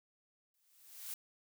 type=noise with exponential growth; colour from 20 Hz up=blue; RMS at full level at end=-41 dBFS; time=0.54-1.14 s; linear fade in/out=2 ms; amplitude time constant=130 ms; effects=none